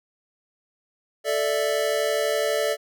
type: chord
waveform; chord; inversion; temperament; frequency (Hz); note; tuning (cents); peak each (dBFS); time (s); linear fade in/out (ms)
square; A suspended fourth; none; equal; 440 / 587.3 / 659.3; A4 / D5 / E5; 0 / 0 / 0; -27 / -25 / -29; 1.24-2.77; 50
effects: none